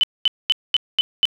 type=tone bursts; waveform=sine; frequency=3018 Hz; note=F#7; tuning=34 cents sharp; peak=-12 dBFS; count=6; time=0.01-1.254 s; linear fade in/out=0 ms; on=24 ms; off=220 ms; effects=none